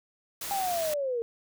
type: noise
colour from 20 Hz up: white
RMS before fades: -36 dBFS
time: 0.41-0.94 s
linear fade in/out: 5 ms
type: linear sweep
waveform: sine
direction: down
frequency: 810 to 451.9 Hz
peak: -27 dBFS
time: 0.51-1.22 s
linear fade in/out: 0 ms
effects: none